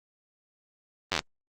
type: slowing click train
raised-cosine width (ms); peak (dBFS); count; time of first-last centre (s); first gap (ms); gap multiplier
0.2; -8; 7; 1.12-1.192; 10; 1.07
effects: Opus 32 kbps